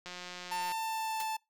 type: click train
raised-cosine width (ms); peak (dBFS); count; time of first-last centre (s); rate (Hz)
0.2; -26; 119; 0.06-0.719; 179
type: tone with pitch glide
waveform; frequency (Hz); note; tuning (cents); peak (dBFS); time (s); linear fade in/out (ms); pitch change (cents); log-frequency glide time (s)
45% pulse; 895 to 879.6; A5 to A5; +29 to -1; -33; 0.51-1.37; 10; -30; 0.67-1.26
type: noise with exponential decay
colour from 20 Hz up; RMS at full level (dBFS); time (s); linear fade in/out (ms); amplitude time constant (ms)
white; -37; 1.2-1.29; 1; 18
effects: noise-tail reverb RT60 0.2 s tail -24 dB re dry